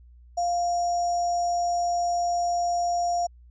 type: tone with sample-and-hold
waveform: sine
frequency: 698.5 Hz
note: F5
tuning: in tune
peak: -22 dBFS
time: 0.37-3.27 s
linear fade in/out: 10 ms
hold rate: 6300 Hz
effects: added 60 Hz sine -48 dBFS peak until 3.5 s + resampled to 16000 Hz